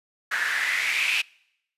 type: noise with band-pass filter sweep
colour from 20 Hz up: white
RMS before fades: -25 dBFS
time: 0.31-1.22 s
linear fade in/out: 10 ms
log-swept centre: 1600 to 2600 Hz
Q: 6.1
effects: noise-tail reverb RT60 0.8 s tail -26 dB re dry + resampled to 32000 Hz